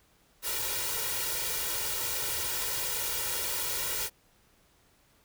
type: noise with comb filter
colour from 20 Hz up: white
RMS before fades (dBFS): -32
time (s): 0.42-4.1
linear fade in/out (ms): 50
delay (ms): 2.1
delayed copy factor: +1
effects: pink hiss -65 dBFS RMS until 5.24 s